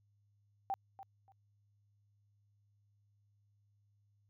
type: tone with echo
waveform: sine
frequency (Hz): 780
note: G5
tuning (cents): -9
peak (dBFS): -33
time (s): 0.7-0.74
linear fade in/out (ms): 0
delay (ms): 290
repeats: 2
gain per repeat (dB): -14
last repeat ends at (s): 1.32
effects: added 102 Hz sine -70 dBFS peak until 4.29 s